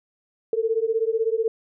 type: beating tone pair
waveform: sine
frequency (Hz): 441.4 / 457.4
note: A4 / A#4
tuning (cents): +5 / -33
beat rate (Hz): 16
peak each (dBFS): -23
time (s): 0.53-1.48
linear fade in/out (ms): 2
effects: none